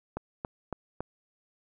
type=click train; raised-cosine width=1 ms; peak=-19 dBFS; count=4; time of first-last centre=0.17-1.006 s; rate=3.59 Hz; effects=none